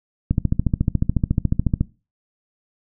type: click train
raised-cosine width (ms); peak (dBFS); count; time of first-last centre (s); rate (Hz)
5; -5; 22; 0.31-1.81; 14
effects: noise-tail reverb RT60 0.3 s tail -20 dB re dry